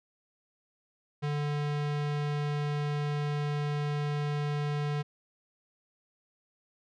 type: tone with low-pass filter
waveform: square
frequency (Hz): 146.83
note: D3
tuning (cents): 0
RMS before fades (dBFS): -31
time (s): 1.22-5.03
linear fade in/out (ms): 20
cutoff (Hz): 3900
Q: 0.82
effects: none